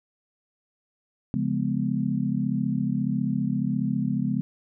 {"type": "chord", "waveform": "sine", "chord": "C# dominant seventh", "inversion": "none", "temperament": "just", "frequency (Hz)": [138.59, 173.24, 207.9, 249.5], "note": ["C#3", "E#3", "G#3", "B3"], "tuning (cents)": [0, -14, 2, 18], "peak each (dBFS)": [-29, -30, -27, -28], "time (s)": [1.34, 4.41], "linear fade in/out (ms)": 0, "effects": []}